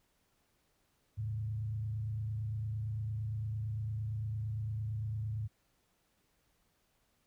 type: tone with frequency modulation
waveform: sine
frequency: 108 Hz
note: A2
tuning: 32 cents flat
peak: -34 dBFS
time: 1.17-5.48 s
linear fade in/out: 20 ms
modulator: 28.8 Hz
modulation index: 0.51
effects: pink hiss -75 dBFS RMS until 7.26 s